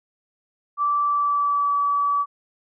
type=tone with pitch glide; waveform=sine; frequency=1164 to 1146.6 Hz; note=D6 to D6; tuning=-16 to -42 cents; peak=-18 dBFS; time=0.77-2.26 s; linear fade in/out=50 ms; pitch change=-26 cents; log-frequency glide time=1.03-1.75 s; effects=none